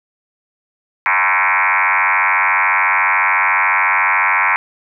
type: tone with frequency modulation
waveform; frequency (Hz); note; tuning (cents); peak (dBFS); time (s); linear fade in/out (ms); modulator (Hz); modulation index
sine; 1616; G#6; -48; -11; 1.06-4.56; 0; 94; 7.9
effects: none